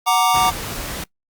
square chord, Gb augmented, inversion none, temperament equal, 740 / 932.3 / 1174.7 Hz, Gb5 / Bb5 / D6, 0 / 0 / 0 cents, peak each -19 dBFS, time 0.06-0.51 s, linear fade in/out 20 ms
pink noise, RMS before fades -28 dBFS, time 0.34-1.04 s, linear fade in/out 5 ms
effects noise-tail reverb RT60 0.1 s tail -23 dB re dry + Opus 48 kbps

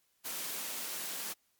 white high-pass noise, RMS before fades -39 dBFS, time 0.24-1.34 s, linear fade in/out 20 ms, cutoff 170 Hz, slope 24 dB/octave, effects white hiss -74 dBFS RMS until 1.59 s + MP3 96 kbps

